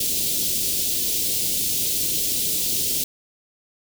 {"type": "band-stop noise", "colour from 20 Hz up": "white", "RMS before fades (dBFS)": -23, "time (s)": [0, 3.04], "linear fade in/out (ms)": 5, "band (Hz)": [470, 3100], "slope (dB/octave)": 24, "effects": []}